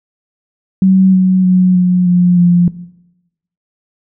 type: tone with pitch steps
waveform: sine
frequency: 189.2 / 186.27 / 183.39 / 180.55 / 177.76 / 175.01 Hz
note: F#3 / F#3 / F#3 / F#3 / F3 / F3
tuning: +39 / +12 / -15 / -42 / +31 / +4 cents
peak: -5 dBFS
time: 0.82-2.68 s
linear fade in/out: 2 ms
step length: 310 ms
effects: noise-tail reverb RT60 0.9 s tail -18 dB re dry

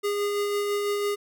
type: tone with tremolo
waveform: square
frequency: 409 Hz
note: G#4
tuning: 26 cents flat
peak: -24 dBFS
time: 0.03-1.16 s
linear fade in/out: 20 ms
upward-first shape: sine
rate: 6 Hz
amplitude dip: 25%
effects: none

